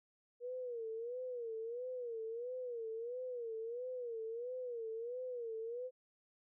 sine tone with vibrato, 475.7 Hz, A#4, 35 cents sharp, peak -40 dBFS, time 0.4-5.91 s, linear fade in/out 50 ms, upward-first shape sine, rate 1.5 Hz, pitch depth 120 cents each way, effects none

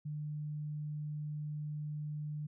sine tone, 150 Hz, D3, 37 cents sharp, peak -37 dBFS, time 0.05-2.47 s, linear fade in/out 10 ms, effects none

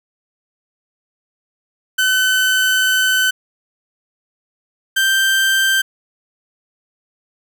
30% pulse tone pair in turn, 1519 / 1566.2 Hz, F#6 / G6, +45 / -2 cents, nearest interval minor second, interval 53 cents, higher second, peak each -10 dBFS, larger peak neither, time 1.98-3.31 / 4.96-5.82 s, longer first, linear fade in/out 10 ms, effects none

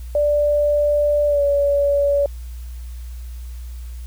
sine tone with pitch glide, 587.3 to 568.9 Hz, D5 to C#5, 0 to +45 cents, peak -14 dBFS, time 0.15-2.26 s, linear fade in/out 2 ms, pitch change -55 cents, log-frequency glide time 1.27-1.42 s, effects added 60 Hz sine -29 dBFS peak until 4.06 s + white hiss -50 dBFS RMS until 4.06 s

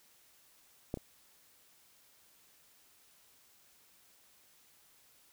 clicks, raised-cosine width 2 ms, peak -21 / -30 dBFS, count 2, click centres 0.941 / 0.973 s, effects white hiss -65 dBFS RMS until 5.32 s

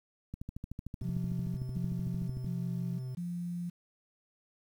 click train, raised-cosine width 5 ms, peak -27 dBFS, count 29, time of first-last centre 0.34-2.445 s, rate 13.3 Hz
triangle tone with vibrato, 128.6 Hz, C3, 30 cents flat, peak -34 dBFS, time 1.01-3.15 s, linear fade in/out 5 ms, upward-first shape triangle, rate 2.7 Hz, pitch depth 11 cents each way
sine tone bursts, 174.61 Hz, F3, in tune, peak -34 dBFS, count 4, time 1.04-3.7 s, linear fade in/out 10 ms, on 530 ms, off 180 ms
effects 10-bit

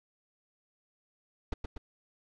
brown noise with echo, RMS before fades -32 dBFS, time 1.52-1.54 s, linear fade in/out 5 ms, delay 120 ms, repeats 2, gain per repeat -4 dB, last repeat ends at 1.78 s, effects low-pass 5000 Hz 12 dB/octave

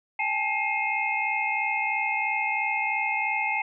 sine tone cluster, 805 / 868 / 2131 / 2523 / 2637 Hz, G5 / A5 / C7 / D#7 / E7, +46 / -24 / +31 / +23 / 0 cents, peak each -32 / -30 / -27 / -32 / -36 dBFS, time 0.19-3.62 s, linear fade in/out 5 ms, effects none

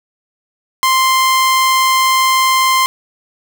sawtooth tone, 1046.5 Hz, C6, in tune, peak -6 dBFS, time 0.83-2.86 s, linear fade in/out 0 ms, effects none

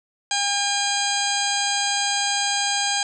harmonic tone, 807 Hz, G#5, 50 cents flat, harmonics 1 / 2 / 3 / 4 / 5 / 6 / 8 / 9 / 10, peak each -26 / -29 / -31 / -28 / -30 / -28 / -29 / -34 / -31 dBFS, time 0.31-3.03 s, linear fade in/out 2 ms, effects none

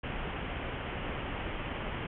pink low-pass noise, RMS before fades -37 dBFS, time 0.03-2.07 s, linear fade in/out 10 ms, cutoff 3200 Hz, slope 96 dB/octave, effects none

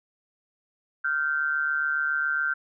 sine tone pair together, 1396.9 / 1544.1 Hz, F6 / G6, 0 / -27 cents, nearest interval major second, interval 173 cents, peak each -26 dBFS, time 1.04-2.54 s, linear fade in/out 10 ms, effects none

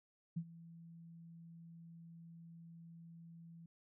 sine tone with ADSR envelope, 166.9 Hz, E3, 22 cents sharp, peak -35 dBFS, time 0.36-3.66 s, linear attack 12 ms, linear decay 64 ms, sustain -18 dB, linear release 4 ms, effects none

